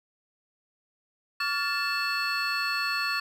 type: tone cluster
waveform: triangle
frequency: 1136 / 1406 / 1755 / 2647 / 4384 Hz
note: C#6 / F6 / A6 / E7 / C#8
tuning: +42 / +11 / -5 / +7 / -20 cents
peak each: -31 dBFS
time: 1.4-3.2 s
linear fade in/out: 5 ms
effects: none